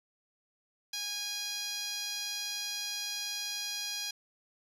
10% pulse tone with band-pass filter, 821 Hz, G#5, 20 cents flat, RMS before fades -37 dBFS, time 0.93-4.11 s, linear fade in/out 5 ms, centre 6200 Hz, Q 1.4, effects 11-bit

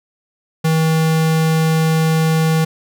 square tone, 160 Hz, D#3, 49 cents sharp, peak -13 dBFS, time 0.64-2.65 s, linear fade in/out 10 ms, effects none

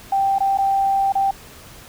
sine tone with dropouts, 784 Hz, G5, in tune, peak -15 dBFS, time 0.12-1.31 s, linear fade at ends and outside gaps 5 ms, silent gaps 0.385-0.404 / 0.575-0.585 / 1.123-1.152 s, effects pink hiss -42 dBFS RMS until 1.88 s

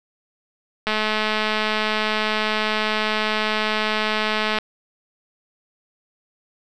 click train, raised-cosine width 0.3 ms, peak -6 dBFS, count 800, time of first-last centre 0.87-4.586 s, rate 215 Hz, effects none

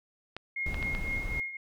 clicks, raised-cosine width 0.3 ms, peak -21 dBFS, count 4, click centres 0.366 / 0.744 / 0.827 / 0.95 s
sine tone with tremolo, 2145 Hz, C7, 42 cents sharp, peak -29 dBFS, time 0.56-1.57 s, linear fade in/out 5 ms, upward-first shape triangle, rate 3.9 Hz, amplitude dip 75%
brown noise, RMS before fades -35 dBFS, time 0.66-1.4 s, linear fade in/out 2 ms
effects none

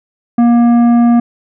sine tone with tanh clipping, 237 Hz, A#3, 29 cents sharp, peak -7 dBFS, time 0.38-1.2 s, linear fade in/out 5 ms, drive 10 dB, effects none

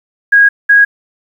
sine tone pair in turn, 1642 / 1648 Hz, G#6 / G#6, -20 / -14 cents, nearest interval unison, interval 6 cents, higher second, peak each -3 dBFS, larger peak neither, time 0.32-0.49 / 0.69-0.85 s, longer first, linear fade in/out 10 ms, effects 7-bit

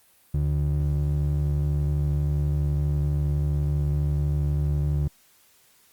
triangle ring-modulated tone, 110 Hz, A2, in tune, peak -16 dBFS, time 0.34-5.08 s, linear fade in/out 5 ms, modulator 36.1 Hz, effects white hiss -59 dBFS RMS until 5.92 s + Opus 32 kbps

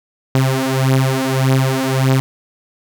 sawtooth beating tone pair, 131.5 / 133.2 Hz, C3 / C3, +9 / +31 cents, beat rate 1.7 Hz, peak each -12 dBFS, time 0.35-2.2 s, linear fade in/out 0 ms, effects none

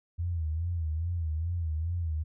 sine tone with vibrato, 82.41 Hz, E2, in tune, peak -28 dBFS, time 0.18-2.24 s, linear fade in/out 20 ms, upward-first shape sine, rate 2.4 Hz, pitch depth 110 cents each way, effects none

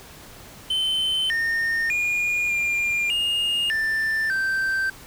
triangle tone with pitch steps, 3070 / 1829 / 2431 / 2398 / 2839 / 1776 / 1560 Hz, G7 / A#6 / D#7 / D7 / F7 / A6 / G6, -37 / -33 / -41 / +36 / +28 / +16 / -9 cents, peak -19 dBFS, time 0.7-4.9 s, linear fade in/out 5 ms, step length 600 ms, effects pink hiss -44 dBFS RMS until 5.06 s

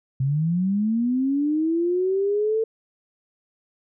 sine linear sweep, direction up, 128.8 to 450 Hz, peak -19 dBFS, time 0.2-2.64 s, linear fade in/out 5 ms, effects none

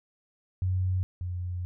sine tone pair in turn, 92.5 / 89.5 Hz, F#2 / F2, 0 / +43 cents, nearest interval minor second, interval 57 cents, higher first, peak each -24 / -30 dBFS, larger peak first, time 0.62-1.03 / 1.21-1.65 s, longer second, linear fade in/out 0 ms, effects none

